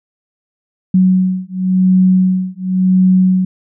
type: beating tone pair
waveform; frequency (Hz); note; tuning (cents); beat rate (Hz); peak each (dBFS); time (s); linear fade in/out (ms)
sine; 185.2 / 186.13; F#3 / F#3; +2 / +11; 0.93; -12; 0.94-3.45; 5
effects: none